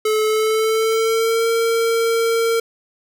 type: tone with pitch glide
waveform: square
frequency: 432.1 to 457.8 Hz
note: A4 to A#4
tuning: -31 to -31 cents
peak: -16 dBFS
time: 0.05-2.6 s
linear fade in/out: 5 ms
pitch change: +100 cents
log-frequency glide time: 0.25-1.48 s
effects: none